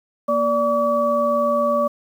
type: tone cluster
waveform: sine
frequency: 235.2 / 582 / 1143 Hz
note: A#3 / D5 / D6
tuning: +16 / -16 / -47 cents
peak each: -25 / -18 / -21 dBFS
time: 0.28-1.88 s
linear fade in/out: 10 ms
effects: 8-bit